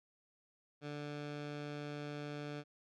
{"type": "tone with low-pass filter", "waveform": "15% pulse", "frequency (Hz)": 146.83, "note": "D3", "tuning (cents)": 0, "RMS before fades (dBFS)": -44, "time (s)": [0.81, 2.64], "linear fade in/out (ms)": 50, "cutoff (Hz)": 4300, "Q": 0.98, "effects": []}